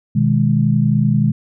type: chord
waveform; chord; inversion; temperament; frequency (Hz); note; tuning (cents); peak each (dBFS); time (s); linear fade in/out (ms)
sine; G# minor; first; equal with one note detuned; 124.69 / 155.56 / 207.7; B2 / D#3 / G#3; +17 / 0 / 0; -16; 0.15-1.32; 10
effects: none